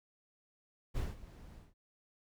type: noise with ADSR envelope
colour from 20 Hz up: brown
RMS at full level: -35 dBFS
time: 0.94-1.74 s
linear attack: 33 ms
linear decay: 180 ms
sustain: -17 dB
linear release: 180 ms
effects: noise-tail reverb RT60 0.1 s tail -22 dB re dry